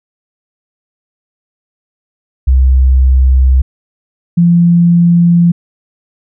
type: tone pair in turn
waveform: sine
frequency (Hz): 65 / 171.93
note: C2 / F3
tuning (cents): -11 / -27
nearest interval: octave + perfect fourth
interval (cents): 1684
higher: second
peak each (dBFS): -4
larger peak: neither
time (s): 2.47-3.62 / 4.37-5.52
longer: neither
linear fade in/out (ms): 10
effects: none